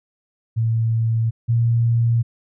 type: tone pair in turn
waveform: sine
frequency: 113.5 / 116.69 Hz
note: A#2 / A#2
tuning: -46 / +2 cents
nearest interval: unison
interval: 48 cents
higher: second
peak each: -16 / -14 dBFS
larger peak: second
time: 0.56-1.31 / 1.48-2.23 s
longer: neither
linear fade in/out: 20 ms
effects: none